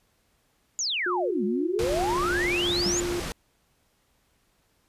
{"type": "exponential two-way sweep", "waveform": "sine", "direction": "down then up", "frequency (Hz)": [7080, 196, 7080], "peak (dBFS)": -25, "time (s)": [0.79, 3], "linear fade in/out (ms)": 0, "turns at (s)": 1.44}
{"type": "tone with pitch glide", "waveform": "sine", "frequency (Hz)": [359.5, 350.1], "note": ["F#4", "F4"], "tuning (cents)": [-50, 4], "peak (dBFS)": -27, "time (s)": [1.06, 3.2], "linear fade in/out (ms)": 5, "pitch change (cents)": -46, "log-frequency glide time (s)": [1.55, 2.75]}
{"type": "low-pass noise", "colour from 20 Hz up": "pink", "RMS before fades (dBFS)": -33, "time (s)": [1.79, 3.32], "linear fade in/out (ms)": 0, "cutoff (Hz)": 8700, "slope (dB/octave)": 12}
{"type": "tone with exponential decay", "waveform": "sine", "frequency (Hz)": 191.2, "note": "G3", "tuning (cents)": -43, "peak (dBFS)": -23, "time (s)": [2.86, 2.98], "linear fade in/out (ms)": 0, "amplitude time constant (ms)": 25}
{"effects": ["pink hiss -68 dBFS RMS until 4.88 s", "resampled to 32000 Hz"]}